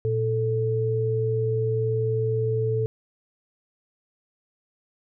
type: tone pair together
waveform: sine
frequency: 116.4 / 439.5 Hz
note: A#2 / A4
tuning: -2 / -2 cents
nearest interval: octave + major seventh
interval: 2300 cents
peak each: -24 dBFS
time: 0.05-2.86 s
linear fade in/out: 0 ms
effects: none